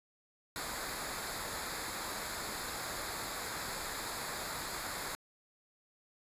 pink noise with comb filter, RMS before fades -40 dBFS, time 0.56-5.15 s, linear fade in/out 0 ms, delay 0.34 ms, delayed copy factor -0.7, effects resampled to 32000 Hz

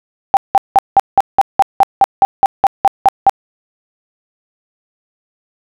sine tone bursts, 784 Hz, G5, in tune, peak -3 dBFS, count 15, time 0.34-3.295 s, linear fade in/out 0 ms, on 29 ms, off 180 ms, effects none

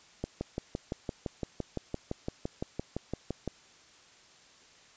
click train, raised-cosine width 2 ms, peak -19 dBFS, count 20, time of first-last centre 0.24-3.477 s, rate 5.87 Hz, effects white hiss -58 dBFS RMS until 4.96 s + resampled to 16000 Hz

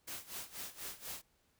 white noise with tremolo, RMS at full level -43 dBFS, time 0.07-1.22 s, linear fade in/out 10 ms, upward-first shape sine, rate 4.1 Hz, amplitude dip 85%, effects pink hiss -74 dBFS RMS until 1.59 s

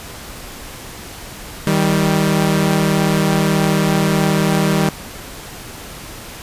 sawtooth tone pair together, 157.46 / 196 Hz, D#3 / G3, +21 / 0 cents, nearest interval major third, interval 379 cents, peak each -12 dBFS, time 1.67-4.89 s, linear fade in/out 0 ms, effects pink hiss -33 dBFS RMS until 6.42 s + resampled to 32000 Hz

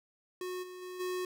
square tone with level steps, 364.9 Hz, F#4, 24 cents flat, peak -37 / -45 / -42 / -34 dBFS, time 0.41-1.25 s, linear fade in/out 2 ms, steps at 0.62 / 0.81 / 0.99 s, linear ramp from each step 20 ms, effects none

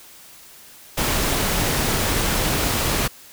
pink noise, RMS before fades -21 dBFS, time 0.97-3.08 s, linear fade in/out 10 ms, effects white hiss -45 dBFS RMS until 3.32 s

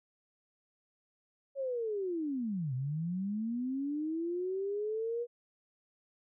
sine linear two-way sweep, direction down then up, 558 to 123.8 to 483.1 Hz, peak -32 dBFS, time 1.55-5.27 s, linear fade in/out 50 ms, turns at 2.74 s, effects none

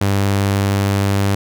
sawtooth tone, 99.3 Hz, G2, 23 cents sharp, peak -10 dBFS, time 0.01-1.35 s, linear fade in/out 5 ms, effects none

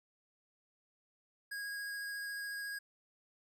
square tone with vibrato, 1643 Hz, G#6, 19 cents flat, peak -40 dBFS, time 1.51-2.79 s, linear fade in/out 10 ms, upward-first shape square, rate 14 Hz, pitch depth 8 cents each way, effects none

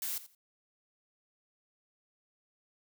blue noise with echo, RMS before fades -36 dBFS, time 0.02-0.18 s, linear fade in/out 2 ms, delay 85 ms, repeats 2, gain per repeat -15 dB, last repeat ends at 0.35 s, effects none

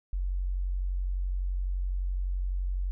sine tone, 45.9 Hz, F#1, 13 cents flat, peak -27 dBFS, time 0.13-2.91 s, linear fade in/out 0 ms, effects none

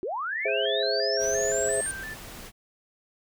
sine linear sweep, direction up, 329.6 to 8870 Hz, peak -28 dBFS, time 0.03-1.91 s, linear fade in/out 0 ms
sine tone with vibrato, 1661.2 Hz, G#6, in tune, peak -35 dBFS, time 0.31-2.15 s, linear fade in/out 20 ms, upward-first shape square, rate 2.9 Hz, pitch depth 100 cents each way
sine chord, Ab augmented, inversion none, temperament equal with one note detuned, 415.3 / 528.7 / 659.3 Hz, Ab4 / C5 / E5, 0 / +18 / 0 cents, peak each -29 dBFS, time 0.45-1.81 s, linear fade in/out 5 ms
pink noise, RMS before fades -42 dBFS, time 1.18-2.52 s, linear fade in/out 50 ms
effects none

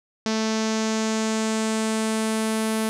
sawtooth tone with low-pass filter sweep, 220 Hz, A3, in tune, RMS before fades -24 dBFS, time 0.26-2.89 s, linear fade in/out 0 ms, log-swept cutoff 5600 to 11000 Hz, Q 2.7, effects none

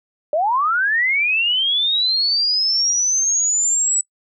sine linear sweep, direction up, 574 to 7902 Hz, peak -15 dBFS, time 0.33-4.01 s, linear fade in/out 2 ms, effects noise-tail reverb RT60 0.1 s tail -24 dB re dry

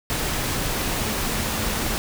sine tone in noise, 220.3 Hz, A3, 2 cents sharp, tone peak -33 dBFS, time 1-1.95 s, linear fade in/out 0 ms, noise pink, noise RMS -25 dBFS, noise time 0.1-1.98 s, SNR -11 dB, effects none

